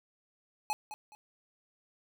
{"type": "tone with echo", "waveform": "square", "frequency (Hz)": 847, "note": "G#5", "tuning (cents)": 34, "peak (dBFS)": -30, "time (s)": [0.7, 0.73], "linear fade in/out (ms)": 0, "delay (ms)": 210, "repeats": 2, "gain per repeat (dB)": -11, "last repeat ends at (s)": 1.15, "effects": ["12-bit"]}